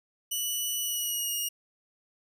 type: tone with pitch glide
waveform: 10% pulse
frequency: 2958 to 2861 Hz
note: F#7 to F7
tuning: -1 to +41 cents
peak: -21 dBFS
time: 0.31-1.49 s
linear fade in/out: 10 ms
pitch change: -58 cents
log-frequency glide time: 0.8-1.36 s
effects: none